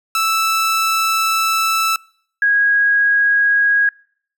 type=tone pair in turn; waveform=sawtooth / sine; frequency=1318.5 / 1647.4 Hz; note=E6 / G#6; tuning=0 / -14 cents; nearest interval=major third; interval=386 cents; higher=second; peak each=-11 dBFS; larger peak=neither; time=0.15-1.96 / 2.42-3.89 s; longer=first; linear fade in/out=2 ms; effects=noise-tail reverb RT60 0.6 s tail -26 dB re dry